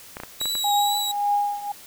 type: clicks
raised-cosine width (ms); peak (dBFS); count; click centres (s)
0.5; -18; 6; 0.169 / 0.201 / 0.235 / 0.414 / 0.456 / 0.553
type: tone with vibrato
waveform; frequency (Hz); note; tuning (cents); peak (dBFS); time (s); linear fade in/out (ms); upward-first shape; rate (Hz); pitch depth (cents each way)
sawtooth; 3871; B7; -35; -21; 0.4-1.12; 10; triangle; 2.2; 34
type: tone with tremolo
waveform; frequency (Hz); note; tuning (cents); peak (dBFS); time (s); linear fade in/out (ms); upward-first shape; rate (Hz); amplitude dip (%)
sine; 818; G#5; -26; -17; 0.64-1.72; 5; triangle; 1.8; 85
effects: white hiss -45 dBFS RMS until 1.86 s